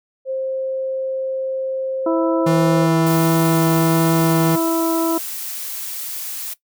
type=tone; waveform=sine; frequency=528 Hz; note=C5; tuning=16 cents sharp; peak=-20 dBFS; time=0.25-2.88 s; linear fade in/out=50 ms
type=harmonic tone; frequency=329.6 Hz; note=E4; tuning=in tune; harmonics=1 / 2 / 3 / 4; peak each=-17 / -23 / -27 / -29 dBFS; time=2.06-5.18 s; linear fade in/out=5 ms
type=tone with vibrato; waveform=square; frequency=162 Hz; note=E3; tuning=30 cents flat; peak=-17 dBFS; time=2.46-4.56 s; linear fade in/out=10 ms; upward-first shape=triangle; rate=1.4 Hz; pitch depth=9 cents each way
type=noise; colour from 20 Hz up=blue; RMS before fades=-28 dBFS; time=3.06-6.54 s; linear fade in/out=10 ms
effects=noise-tail reverb RT60 0.1 s tail -17 dB re dry